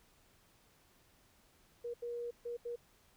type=tone bursts at uneven times; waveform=sine; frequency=476.3 Hz; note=A#4; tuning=37 cents sharp; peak=-38 dBFS; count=4; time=1.84-1.94 / 2.02-2.31 / 2.45-2.57 / 2.65-2.76 s; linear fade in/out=10 ms; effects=pink hiss -68 dBFS RMS until 3.16 s